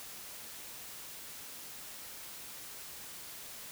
silence, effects white hiss -47 dBFS RMS until 3.71 s

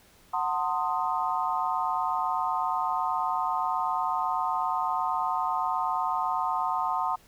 sine chord, F# diminished seventh, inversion none, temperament equal with one note detuned, 740 / 898.5 / 1046.5 / 1244.5 Hz, F#5 / A5 / C6 / Eb6, 0 / +36 / 0 / 0 cents, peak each -31 / -30 / -30 / -32 dBFS, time 0.33-7.16 s, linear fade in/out 10 ms, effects pink hiss -58 dBFS RMS until 7.27 s

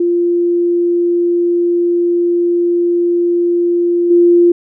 sine tone with level steps, 347.1 Hz, F4, 11 cents flat, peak -10 / -5 dBFS, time 0-4.52 s, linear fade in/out 5 ms, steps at 4.1 s, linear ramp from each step 10 ms, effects none

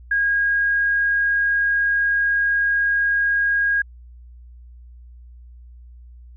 sine tone, 1634 Hz, G#6, 29 cents flat, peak -16 dBFS, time 0.11-3.82 s, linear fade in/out 5 ms, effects added 60 Hz sine -40 dBFS peak until 6.36 s

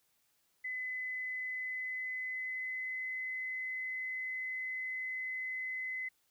sine tone with pitch glide, 2018 to 2033 Hz, B6 to B6, +37 to +50 cents, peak -36 dBFS, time 0.64-6.09 s, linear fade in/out 10 ms, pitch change +13 cents, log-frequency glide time 1.45-3.05 s, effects white hiss -75 dBFS RMS until 6.3 s

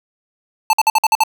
square tone bursts, 880 Hz, A5, in tune, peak -10 dBFS, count 7, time 0.7-1.236 s, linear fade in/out 2 ms, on 32 ms, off 52 ms, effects none

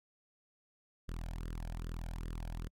sawtooth tone with flanger, 41.2 Hz, E1, in tune, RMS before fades -41 dBFS, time 1.08-2.68 s, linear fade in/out 10 ms, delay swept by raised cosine 0.61 to 1.3 ms, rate 2.5 Hz, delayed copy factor +0.9, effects AAC 48 kbps

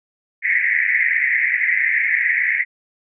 pink band-pass noise, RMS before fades -18 dBFS, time 0.42-2.65 s, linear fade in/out 50 ms, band 1800 to 2200 Hz, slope 96 dB/octave, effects none

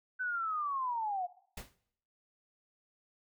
sine linear sweep, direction down, 1523 to 698.5 Hz, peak -32 dBFS, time 0.19-1.27 s, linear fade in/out 20 ms
pink noise with exponential decay, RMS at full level -40 dBFS, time 1.57-1.76 s, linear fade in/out 5 ms, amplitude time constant 40 ms
effects noise-tail reverb RT60 0.7 s tail -20 dB re dry

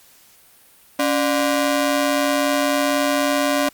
sawtooth ring-modulated tone, 437.7 Hz, A4, 9 cents flat, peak -10 dBFS, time 0.99-3.69 s, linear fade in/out 5 ms, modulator 157 Hz, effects white hiss -51 dBFS RMS until 3.73 s + Opus 48 kbps

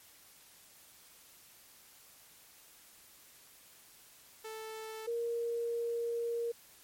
sawtooth / sine tone pair in turn, 440 / 468.3 Hz, A4 / A#4, 0 / +8 cents, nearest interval minor second, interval 108 cents, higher second, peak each -38 / -32 dBFS, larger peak second, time 4.44-5.07 / 5.07-6.52 s, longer second, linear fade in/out 10 ms, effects white hiss -59 dBFS RMS until 6.83 s + MP3 64 kbps

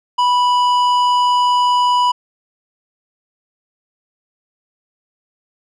sine tone with tanh clipping, 985 Hz, B5, 5 cents flat, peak -13 dBFS, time 0.18-2.12 s, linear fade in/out 10 ms, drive 11 dB, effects none

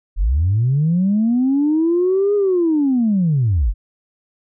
sine linear two-way sweep, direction up then down, 38.02 to 415.3 to 38.02 Hz, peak -12 dBFS, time 0.16-3.74 s, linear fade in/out 50 ms, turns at 2.35 s, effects tanh soft clip ceiling -9 dBFS

